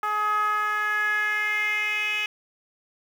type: tone with band-pass filter sweep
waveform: 10% pulse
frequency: 421.8 Hz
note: G#4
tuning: 27 cents sharp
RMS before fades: -25 dBFS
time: 0.03-2.26 s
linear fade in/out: 2 ms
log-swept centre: 1100 to 2700 Hz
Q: 4.8
effects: 8-bit